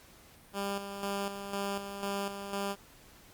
10% pulse tone with tremolo, 199.2 Hz, G3, 28 cents sharp, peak -24 dBFS, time 0.53-2.76 s, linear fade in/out 50 ms, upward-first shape square, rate 2 Hz, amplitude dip 55%, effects pink hiss -57 dBFS RMS until 3.33 s + Opus 48 kbps

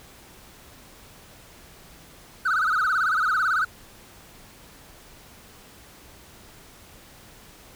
triangle tone with vibrato, 1380 Hz, F6, 21 cents flat, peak -17 dBFS, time 2.45-3.65 s, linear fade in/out 10 ms, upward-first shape sine, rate 18 Hz, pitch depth 190 cents each way, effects tanh soft clip ceiling -15 dBFS + pink hiss -49 dBFS RMS until 7.75 s

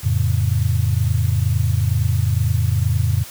sine chord, F augmented, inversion none, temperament equal with one note detuned, 87.81 / 110 / 138.59 Hz, F2 / A2 / C#3, +10 / 0 / 0 cents, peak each -19 / -18 / -22 dBFS, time 0.03-3.24 s, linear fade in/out 20 ms, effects white hiss -37 dBFS RMS until 3.3 s

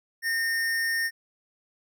square tone with amplitude modulation, 1829 Hz, A#6, 33 cents flat, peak -24 dBFS, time 0.22-1.11 s, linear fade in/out 50 ms, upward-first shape sine, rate 234 Hz, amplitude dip 25%, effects none

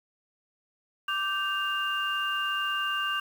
sine tone cluster, 1174 / 1557 / 2802 Hz, D6 / G6 / F7, -1 / -12 / +5 cents, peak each -31 dBFS, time 1.08-3.2 s, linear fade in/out 5 ms, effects 8-bit

